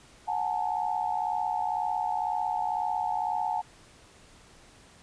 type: tone cluster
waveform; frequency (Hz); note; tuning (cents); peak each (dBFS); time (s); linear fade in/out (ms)
sine; 735 / 831 / 893; F#5 / G#5 / A5; -12 / +1 / +25; -31; 0.27-3.62; 20
effects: pink hiss -55 dBFS RMS until 5.02 s + resampled to 22050 Hz